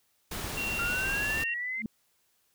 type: noise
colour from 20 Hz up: pink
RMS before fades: -36 dBFS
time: 0.31-1.44 s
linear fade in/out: 5 ms
type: tone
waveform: sine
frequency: 2745 Hz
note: F7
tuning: 31 cents flat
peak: -31 dBFS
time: 0.57-1.54 s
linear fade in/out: 5 ms
type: linear sweep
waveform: sine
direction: up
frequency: 1370 to 2103 Hz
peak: -31 dBFS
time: 0.79-1.82 s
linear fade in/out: 2 ms
type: tone with exponential growth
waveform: sine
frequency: 220.2 Hz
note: A3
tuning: 2 cents sharp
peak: -26 dBFS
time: 1.77-1.86 s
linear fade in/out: 2 ms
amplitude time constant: 19 ms
effects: white hiss -71 dBFS RMS until 2.54 s